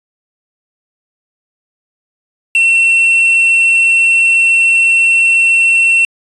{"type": "tone with quantisation", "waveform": "triangle", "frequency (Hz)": 2707, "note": "E7", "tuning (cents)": 45, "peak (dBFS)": -5, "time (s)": [2.55, 6.05], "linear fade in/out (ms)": 2, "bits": 5, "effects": ["resampled to 24000 Hz"]}